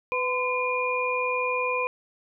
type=tone cluster; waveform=sine; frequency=499.3 / 1020 / 2423 Hz; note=B4 / C6 / D#7; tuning=+19 / -44 / -47 cents; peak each=-28 dBFS; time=0.12-1.87 s; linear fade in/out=0 ms; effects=none